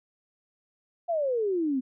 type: exponential sweep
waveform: sine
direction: down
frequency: 708 to 249.9 Hz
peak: -24 dBFS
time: 1.08-1.81 s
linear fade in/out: 20 ms
effects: none